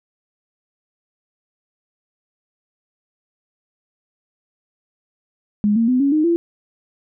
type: tone with pitch steps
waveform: sine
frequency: 207.8 / 229.2 / 252.9 / 279 / 307.8 / 339.5 Hz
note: G#3 / A#3 / B3 / C#4 / D#4 / F4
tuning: +1 / -29 / +41 / +11 / -19 / -49 cents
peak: -13 dBFS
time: 5.64-6.36 s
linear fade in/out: 0 ms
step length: 120 ms
effects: none